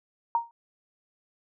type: tone with exponential decay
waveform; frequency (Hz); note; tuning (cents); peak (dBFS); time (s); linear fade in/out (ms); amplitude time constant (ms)
sine; 932.3; A#5; 0; -18; 0.35-0.51; 1; 34
effects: none